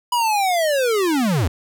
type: linear sweep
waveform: square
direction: down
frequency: 987.8 to 70.3 Hz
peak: -17 dBFS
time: 0.12-1.48 s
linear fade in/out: 5 ms
effects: none